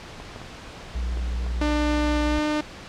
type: clicks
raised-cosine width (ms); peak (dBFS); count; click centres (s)
1; -24; 6; 0.201 / 0.361 / 0.416 / 1.173 / 1.465 / 1.615
type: tone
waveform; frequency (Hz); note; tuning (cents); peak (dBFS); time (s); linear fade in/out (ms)
triangle; 60.1; B1; -46; -22; 0.95-2.39; 5
type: tone with pitch glide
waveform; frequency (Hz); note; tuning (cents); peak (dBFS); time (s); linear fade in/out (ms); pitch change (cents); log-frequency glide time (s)
sawtooth; 298.5 to 301.6; D4 to D4; +28 to +46; -18; 1.61-2.61; 5; +18; 2.25-2.38
effects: pink hiss -40 dBFS RMS until 2.88 s + low-pass 5000 Hz 12 dB/octave